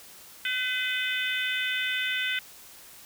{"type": "harmonic tone", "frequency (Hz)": 506, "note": "B4", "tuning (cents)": 42, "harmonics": [3, 4, 5, 6, 7], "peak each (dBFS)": [-31, -32, -33, -34, -34], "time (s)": [0.45, 2.39], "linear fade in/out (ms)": 2, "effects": ["white hiss -49 dBFS RMS until 3.05 s"]}